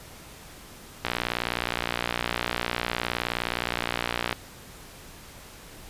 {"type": "click train", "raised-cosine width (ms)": 0.3, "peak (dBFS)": -9, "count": 196, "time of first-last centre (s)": [1.05, 4.327], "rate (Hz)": 59.5, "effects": ["pink hiss -46 dBFS RMS until 5.89 s", "resampled to 32000 Hz"]}